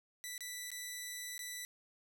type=tone with dropouts; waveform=10% pulse; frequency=1975.5 Hz; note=B6; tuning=in tune; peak=-33 dBFS; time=0.24-1.65 s; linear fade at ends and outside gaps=0 ms; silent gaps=0.379-0.407 / 0.704-0.716 / 1.379-1.392 s; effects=none